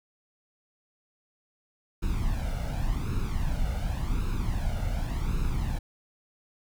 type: noise with flanger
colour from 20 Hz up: brown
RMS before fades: -28 dBFS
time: 2.02-5.79 s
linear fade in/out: 10 ms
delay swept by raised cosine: 0.76 to 1.42 ms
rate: 0.89 Hz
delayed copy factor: +0.7
effects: none